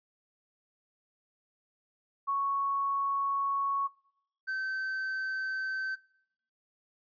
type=tone pair in turn; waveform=sine / triangle; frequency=1108.7 / 1542.8 Hz; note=C#6 / G6; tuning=0 / -28 cents; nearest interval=tritone; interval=572 cents; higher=second; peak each=-27 / -29 dBFS; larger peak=first; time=2.27-3.88 / 4.47-5.96 s; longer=first; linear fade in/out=20 ms; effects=noise-tail reverb RT60 0.7 s tail -22 dB re dry + resampled to 11025 Hz